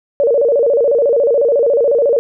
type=tone with vibrato; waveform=sine; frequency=515 Hz; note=C5; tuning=28 cents flat; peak=-9 dBFS; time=0.2-2.19 s; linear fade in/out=0 ms; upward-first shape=square; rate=14 Hz; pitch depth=170 cents each way; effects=none